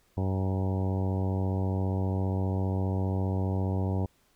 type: harmonic tone with a mistuned harmonic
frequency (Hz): 94.9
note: F#2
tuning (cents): +44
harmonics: 1 / 2 / 3 / 4 / 5 / 6 / 7 / 8 / 9 / 10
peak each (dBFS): -27 / -33 / -37 / -39 / -41 / -43 / -44 / -45 / -46 / -47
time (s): 0.17-4.06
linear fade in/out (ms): 5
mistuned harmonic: 8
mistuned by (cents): +40
effects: pink hiss -67 dBFS RMS until 4.35 s